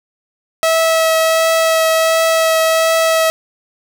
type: tone with vibrato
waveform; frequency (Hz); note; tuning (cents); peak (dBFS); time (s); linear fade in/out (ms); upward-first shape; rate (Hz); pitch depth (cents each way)
sawtooth; 648; E5; -30; -7; 0.63-3.3; 0; triangle; 1.4; 11
effects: none